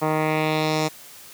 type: tone with low-pass filter sweep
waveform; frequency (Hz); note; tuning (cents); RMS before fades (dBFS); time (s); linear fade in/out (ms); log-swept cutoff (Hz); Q
10% pulse; 155.56; D#3; 0; -22; 0.01-0.89; 20; 1300 to 6800; 1.7
effects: white hiss -44 dBFS RMS until 1.33 s + high-pass 100 Hz 12 dB/octave